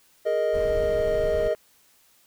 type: chord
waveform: triangle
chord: Ab suspended second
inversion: none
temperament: equal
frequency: 415.3 / 466.2 / 622.3 Hz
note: Ab4 / Bb4 / Eb5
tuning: 0 / 0 / 0 cents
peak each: -27 / -25 / -21 dBFS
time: 0.25-1.55 s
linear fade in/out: 20 ms
type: noise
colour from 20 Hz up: brown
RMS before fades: -33 dBFS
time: 0.53-1.49 s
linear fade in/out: 20 ms
type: clicks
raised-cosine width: 0.5 ms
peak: -30 dBFS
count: 2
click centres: 1.512 / 1.549 s
effects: white hiss -60 dBFS RMS until 2.26 s